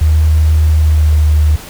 sine tone with pitch glide, 77.78 to 76 Hz, D#2 to D#2, 0 to -40 cents, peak -6 dBFS, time 0.01-1.56 s, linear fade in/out 5 ms, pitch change -40 cents, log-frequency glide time 0.76-1.23 s, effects pink hiss -31 dBFS RMS until 1.69 s

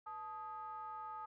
triangle ring-modulated tone, 191.5 Hz, G3, 40 cents flat, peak -39 dBFS, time 0.06-1.26 s, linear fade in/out 10 ms, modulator 1060 Hz, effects none

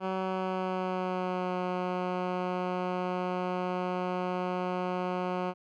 10% pulse tone with pitch glide, 188.5 to 181.55 Hz, F#3 to F#3, +32 to -33 cents, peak -21 dBFS, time 0-5.54 s, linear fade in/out 50 ms, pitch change -65 cents, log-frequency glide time 0.15-1.59 s, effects low-pass 2000 Hz 12 dB/octave

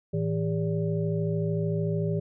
sine tone cluster, 109.5 / 162.9 / 404 / 577 Hz, A2 / E3 / G#4 / D5, -8 / -20 / -48 / -31 cents, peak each -31 / -27 / -31 / -36 dBFS, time 0.13-2.2 s, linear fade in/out 10 ms, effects none

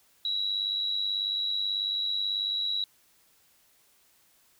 sine tone with amplitude modulation, 3891 Hz, B7, 27 cents flat, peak -24 dBFS, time 0.25-2.84 s, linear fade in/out 2 ms, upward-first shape sine, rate 98.3 Hz, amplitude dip 60%, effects white hiss -64 dBFS RMS until 4.59 s

